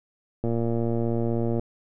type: click train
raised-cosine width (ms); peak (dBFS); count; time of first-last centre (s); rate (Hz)
2; -14; 135; 0.44-1.595; 116
effects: none